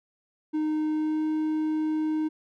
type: tone with pitch glide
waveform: triangle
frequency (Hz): 308.4 to 310.7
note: D#4 to D#4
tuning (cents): -15 to -2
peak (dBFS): -22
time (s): 0.53-2.29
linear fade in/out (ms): 20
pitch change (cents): +13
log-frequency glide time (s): 0.92-1.24
effects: none